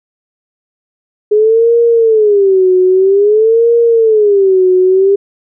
sine tone with vibrato, 415.3 Hz, G#4, in tune, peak -5 dBFS, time 1.31-5.16 s, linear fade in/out 10 ms, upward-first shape sine, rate 0.51 Hz, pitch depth 210 cents each way, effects none

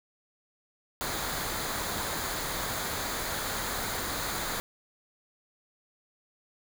pink noise with comb filter, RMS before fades -33 dBFS, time 1.01-4.6 s, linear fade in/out 0 ms, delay 0.36 ms, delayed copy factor -0.5, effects none

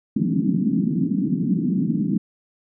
pink band-pass noise, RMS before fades -21 dBFS, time 0.16-2.18 s, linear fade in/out 5 ms, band 160 to 290 Hz, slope 48 dB/octave, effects none

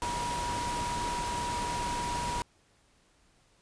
sine tone in noise, 962 Hz, B5, 46 cents flat, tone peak -32 dBFS, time 0.02-2.42 s, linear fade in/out 0 ms, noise pink, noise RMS -36 dBFS, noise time 0.02-2.42 s, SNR +1 dB, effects pink hiss -66 dBFS RMS until 3.61 s + resampled to 22050 Hz

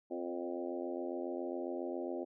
harmonic tone with a mistuned harmonic, 87.31 Hz, F2, in tune, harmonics 3 / 4 / 5 / 6 / 7 / 8 / 9, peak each -43 / -40 / -47 / -45 / -45 / -51 / -51 dBFS, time 0.1-2.25 s, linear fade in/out 20 ms, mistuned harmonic 6, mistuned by +23 cents, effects none

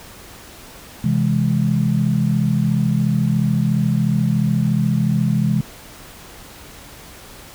sine chord, C augmented, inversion none, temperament equal, 130.81 / 164.81 / 207.7 Hz, C3 / E3 / G#3, 0 / 0 / 0 cents, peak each -19 dBFS, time 1.04-5.61 s, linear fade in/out 5 ms, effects pink hiss -40 dBFS RMS until 7.54 s

